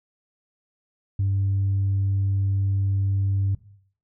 sine tone, 98 Hz, G2, in tune, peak -18 dBFS, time 1.19-3.55 s, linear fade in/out 5 ms, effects noise-tail reverb RT60 0.6 s tail -18 dB re dry + tanh soft clip ceiling -17 dBFS

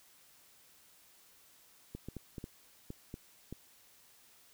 clicks, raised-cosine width 3 ms, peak -29 dBFS, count 8, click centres 1.95 / 2.086 / 2.167 / 2.382 / 2.441 / 2.904 / 3.141 / 3.526 s, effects white hiss -63 dBFS RMS until 4.53 s

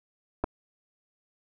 clicks, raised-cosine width 1 ms, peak -14 dBFS, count 2, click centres 0.439 / 0.442 s, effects none

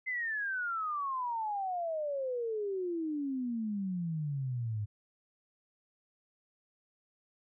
sine exponential sweep, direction down, 2072 to 101.9 Hz, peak -32 dBFS, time 0.06-4.86 s, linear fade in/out 20 ms, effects none

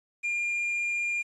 triangle tone with quantisation, 2405 Hz, D7, 41 cents sharp, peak -25 dBFS, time 0.23-1.23 s, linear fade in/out 20 ms, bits 9, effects resampled to 24000 Hz

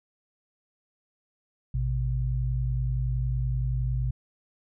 sine tone pair together, 56.2 / 126.9 Hz, A1 / B2, +37 / +47 cents, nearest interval octave + major second, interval 1410 cents, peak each -27 dBFS, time 1.74-4.11 s, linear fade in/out 5 ms, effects none

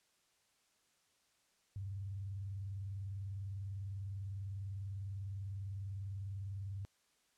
sine tone with vibrato, 97.4 Hz, G2, 11 cents flat, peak -40 dBFS, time 1.76-6.85 s, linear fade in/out 0 ms, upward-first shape sine, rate 20 Hz, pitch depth 150 cents each way, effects white hiss -75 dBFS RMS until 7.37 s + low-pass 9000 Hz 12 dB/octave

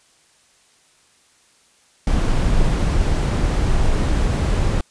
brown noise, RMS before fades -17 dBFS, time 2.07-4.81 s, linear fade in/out 2 ms, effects white hiss -56 dBFS RMS until 4.9 s + resampled to 22050 Hz

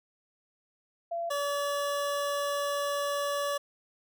sine / 25% pulse tone pair in turn, 680 / 571.8 Hz, F5 / D5, -46 / -46 cents, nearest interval minor third, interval 300 cents, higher first, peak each -30 / -25 dBFS, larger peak second, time 1.11-1.3 / 1.3-3.58 s, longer second, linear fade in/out 10 ms, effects none

